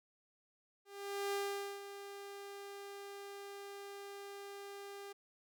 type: tone with ADSR envelope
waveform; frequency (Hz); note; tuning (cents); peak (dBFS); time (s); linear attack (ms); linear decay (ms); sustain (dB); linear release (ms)
sawtooth; 400; G4; +35; -31; 0.85-5.13; 480; 470; -12; 11
effects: none